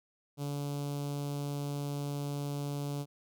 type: tone with notch filter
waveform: sawtooth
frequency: 143.3 Hz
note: D3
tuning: 42 cents flat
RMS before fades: -36 dBFS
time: 0.37-3.06 s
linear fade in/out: 50 ms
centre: 1800 Hz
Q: 0.67
effects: none